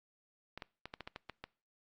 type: clicks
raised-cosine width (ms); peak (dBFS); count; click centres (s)
0.3; -27; 9; 0.576 / 0.622 / 0.856 / 0.939 / 1.007 / 1.075 / 1.161 / 1.297 / 1.44
effects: noise-tail reverb RT60 0.4 s tail -23 dB re dry + Opus 48 kbps